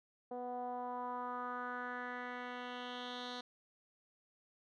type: tone with low-pass filter sweep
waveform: 10% pulse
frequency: 246.9 Hz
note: B3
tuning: in tune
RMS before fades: -43 dBFS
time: 0.31-3.41 s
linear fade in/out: 5 ms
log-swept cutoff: 620 to 4200 Hz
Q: 3.4
effects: none